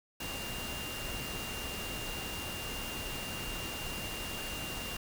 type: tone in noise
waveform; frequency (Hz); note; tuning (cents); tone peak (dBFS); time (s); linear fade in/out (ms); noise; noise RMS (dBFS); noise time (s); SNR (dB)
sine; 2794; F7; 0; -42; 0.2-4.97; 5; pink; -40; 0.2-4.97; -5
effects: none